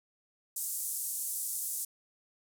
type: band-pass noise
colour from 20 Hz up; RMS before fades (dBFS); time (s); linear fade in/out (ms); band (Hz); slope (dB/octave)
pink; -36; 0.56-1.85; 5; 8000 to 14000; 24
effects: none